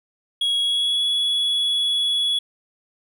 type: tone with pitch glide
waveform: triangle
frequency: 3322 to 3380 Hz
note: G#7 to G#7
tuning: 0 to +30 cents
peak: -17 dBFS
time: 0.41-2.39 s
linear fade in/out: 5 ms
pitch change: +30 cents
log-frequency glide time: 0.6-1.02 s
effects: none